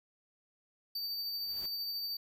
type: tone with tremolo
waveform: square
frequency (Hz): 4611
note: D8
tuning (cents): -33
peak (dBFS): -35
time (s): 0.95-2.17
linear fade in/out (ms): 5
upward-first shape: sine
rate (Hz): 13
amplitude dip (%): 25
type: noise with exponential growth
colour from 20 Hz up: pink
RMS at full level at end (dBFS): -49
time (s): 1.24-1.66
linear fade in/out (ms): 5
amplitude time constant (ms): 90
effects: none